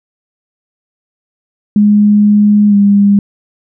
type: tone with pitch glide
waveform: sine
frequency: 207.7 to 201.7 Hz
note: G#3 to G3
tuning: 0 to +50 cents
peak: -4 dBFS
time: 1.76-3.19 s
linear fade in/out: 2 ms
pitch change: -50 cents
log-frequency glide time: 2.68-2.75 s
effects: none